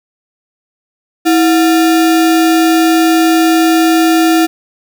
sine tone with sample-and-hold, 325.5 Hz, E4, 22 cents flat, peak -6 dBFS, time 1.25-4.47 s, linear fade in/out 20 ms, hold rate 1050 Hz, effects none

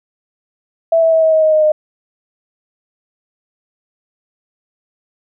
sine tone with pitch steps, 659.3 / 652.5 / 645.7 / 639.1 / 632.4 / 625.9 / 619.4 / 613 Hz, E5 / E5 / E5 / D#5 / D#5 / D#5 / D#5 / D#5, 0 / -18 / -36 / +46 / +28 / +10 / -8 / -26 cents, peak -8 dBFS, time 0.92-1.72 s, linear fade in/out 5 ms, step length 100 ms, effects none

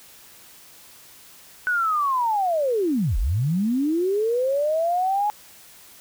sine linear two-way sweep, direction down then up, 1500 to 35.89 to 844 Hz, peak -19 dBFS, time 1.67-5.3 s, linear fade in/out 0 ms, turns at 3.18 s, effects white hiss -48 dBFS RMS until 6 s

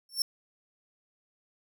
sawtooth tone with exponential growth, 5420 Hz, E8, 47 cents sharp, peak -19 dBFS, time 0.09-0.22 s, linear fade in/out 2 ms, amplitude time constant 28 ms, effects none

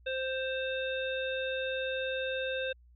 harmonic tone with a mistuned harmonic, 523.3 Hz, C5, in tune, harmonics 1 / 3 / 5 / 7, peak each -33 / -38 / -40 / -41 dBFS, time 0.06-2.73 s, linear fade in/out 10 ms, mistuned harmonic 5, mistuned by +23 cents, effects added 60 Hz sine -56 dBFS peak until 2.95 s

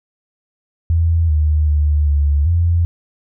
sine tone with pitch steps, 82.9 / 76.3 / 74.4 / 72.3 / 85.2 Hz, E2 / D#2 / D2 / D2 / F2, +10 / -33 / +23 / -27 / -42 cents, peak -11 dBFS, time 0.9-2.85 s, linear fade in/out 0 ms, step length 390 ms, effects none

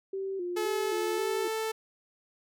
sine tone with vibrato, 370 Hz, F#4, in tune, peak -31 dBFS, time 0.13-1.48 s, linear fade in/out 5 ms, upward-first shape square, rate 1.9 Hz, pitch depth 78 cents each way
sawtooth tone with pitch glide, 430 to 441.1 Hz, A4 to A4, -40 to +4 cents, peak -26 dBFS, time 0.56-1.72 s, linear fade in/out 10 ms, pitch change +44 cents, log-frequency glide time 0.78-1.41 s
effects none

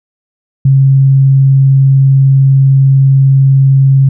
sine tone with vibrato, 135.5 Hz, C#3, 39 cents flat, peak -3 dBFS, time 0.65-4.09 s, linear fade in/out 5 ms, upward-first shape sine, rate 20 Hz, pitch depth 15 cents each way, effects none

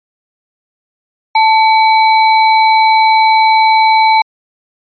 sine tone with sample-and-hold, 880 Hz, A5, in tune, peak -5 dBFS, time 1.35-4.22 s, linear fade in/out 5 ms, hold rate 3150 Hz, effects resampled to 11025 Hz

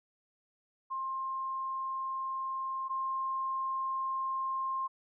sine tone pair in turn, 1060 / 1060 Hz, C6 / C6, +22 / +22 cents, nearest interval unison, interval 0 cents, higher neither, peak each -33 / -31 dBFS, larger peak second, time 0.9-2.89 / 2.89-4.88 s, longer neither, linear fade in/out 20 ms, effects none

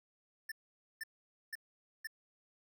square tone bursts, 1779 Hz, A6, 19 cents sharp, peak -40 dBFS, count 4, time 0.49-2.072 s, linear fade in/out 5 ms, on 28 ms, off 490 ms, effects none

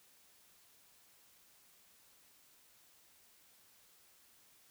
silence, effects white hiss -66 dBFS RMS until 4.7 s

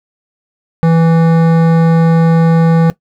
sine tone with hard clipping, 164.81 Hz, E3, in tune, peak -8 dBFS, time 0.83-2.9 s, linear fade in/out 0 ms, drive 15 dB, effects noise-tail reverb RT60 0.1 s tail -17 dB re dry

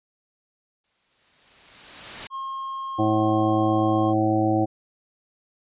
white noise with exponential growth, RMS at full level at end -31 dBFS, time 0.84-2.27 s, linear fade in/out 2 ms, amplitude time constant 310 ms
triangle tone, 1073 Hz, C6, 43 cents sharp, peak -27 dBFS, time 2.3-4.14 s, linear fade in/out 50 ms
harmonic tone, 108.2 Hz, A2, 29 cents flat, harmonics 1 / 2 / 3 / 5 / 6 / 7, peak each -26 / -30 / -21 / -28 / -32 / -25 dBFS, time 2.98-4.66 s, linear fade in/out 20 ms
effects resampled to 8000 Hz

